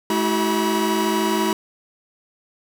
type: tone cluster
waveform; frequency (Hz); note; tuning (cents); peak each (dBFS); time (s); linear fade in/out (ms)
45% pulse; 213.2 / 326.7 / 378.5 / 968; G#3 / E4 / F#4 / B5; +46 / -15 / +39 / -35; -24; 0.1-1.53; 2
effects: 9-bit